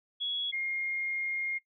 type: tone pair in turn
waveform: sine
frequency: 3354 / 2131 Hz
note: G#7 / C7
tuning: +16 / +31 cents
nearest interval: minor sixth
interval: 785 cents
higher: first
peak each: -30 / -30 dBFS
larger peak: neither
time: 0.2-0.52 / 0.52-1.59 s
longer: second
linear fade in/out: 20 ms
effects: noise-tail reverb RT60 0.1 s tail -20 dB re dry